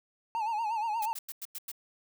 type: tone with vibrato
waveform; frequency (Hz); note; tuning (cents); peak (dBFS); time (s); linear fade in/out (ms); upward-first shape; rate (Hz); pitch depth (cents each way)
triangle; 882; A5; +4; -27; 0.35-1.13; 0; sine; 8.4; 98
type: noise bursts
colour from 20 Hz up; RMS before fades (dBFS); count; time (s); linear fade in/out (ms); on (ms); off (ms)
blue; -39; 6; 1.02-1.717; 5; 37; 95
effects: none